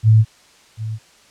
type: tone with echo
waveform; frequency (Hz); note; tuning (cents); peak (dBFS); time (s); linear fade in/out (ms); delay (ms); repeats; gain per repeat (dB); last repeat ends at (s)
sine; 110; A2; 0; -7; 0.03-0.25; 50; 740; 1; -15; 0.99
effects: white hiss -50 dBFS RMS until 1.3 s + low-pass 7000 Hz 12 dB/octave